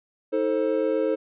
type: chord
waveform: triangle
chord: A diminished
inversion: second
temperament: just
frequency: 316.8 / 440 / 528 Hz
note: Eb4 / A4 / C5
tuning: +31 / 0 / +16 cents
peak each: -25 / -23 / -23 dBFS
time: 0.32-1.16 s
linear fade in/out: 20 ms
effects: resampled to 8000 Hz